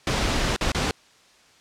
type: noise with dropouts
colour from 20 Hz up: pink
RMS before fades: -23 dBFS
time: 0.07-0.91 s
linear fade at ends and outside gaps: 1 ms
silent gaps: 0.563-0.61 / 0.719-0.747 s
effects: white hiss -55 dBFS RMS until 1.6 s + low-pass 6000 Hz 12 dB/octave